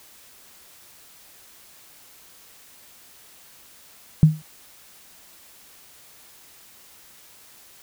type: tone with exponential decay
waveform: sine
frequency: 155.5 Hz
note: D#3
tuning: 1 cent flat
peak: -5 dBFS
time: 4.23-4.42 s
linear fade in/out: 0 ms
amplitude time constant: 41 ms
effects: white hiss -50 dBFS RMS until 7.82 s